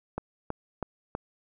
click train, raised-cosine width 1 ms, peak -17 dBFS, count 4, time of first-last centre 0.18-1.151 s, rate 3.09 Hz, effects none

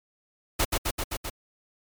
pink noise with echo, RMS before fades -23 dBFS, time 0.59-0.65 s, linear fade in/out 10 ms, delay 130 ms, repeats 5, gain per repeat -2 dB, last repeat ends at 1.3 s, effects MP3 96 kbps

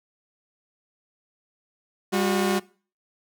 sawtooth tone pair together, 199.1 / 363.5 Hz, G3 / F#4, +27 / -31 cents, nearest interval minor seventh, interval 1042 cents, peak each -20 dBFS, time 2.12-2.6 s, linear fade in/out 20 ms, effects noise-tail reverb RT60 0.4 s tail -22 dB re dry

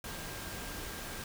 sine tone in noise, 1600 Hz, G6, 35 cents sharp, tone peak -51 dBFS, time 0.04-1.24 s, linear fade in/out 2 ms, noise pink, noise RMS -42 dBFS, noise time 0.04-1.24 s, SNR -12 dB, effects none

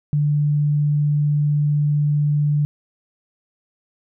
sine tone, 147.4 Hz, D3, 7 cents sharp, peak -15 dBFS, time 0.13-2.65 s, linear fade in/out 0 ms, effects none

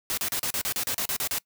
white noise bursts, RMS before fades -28 dBFS, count 12, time 0.1-1.384 s, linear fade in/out 0 ms, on 74 ms, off 36 ms, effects noise-tail reverb RT60 0.1 s tail -23 dB re dry

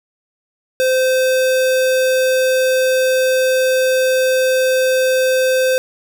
square tone, 517 Hz, C5, 21 cents flat, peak -13 dBFS, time 0.8-5.78 s, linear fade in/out 0 ms, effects none

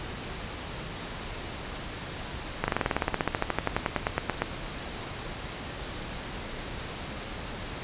slowing click train, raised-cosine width 0.5 ms, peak -9 dBFS, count 25, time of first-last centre 2.64-4.42 s, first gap 40 ms, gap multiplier 1.05, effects pink hiss -37 dBFS RMS until 7.83 s + resampled to 8000 Hz

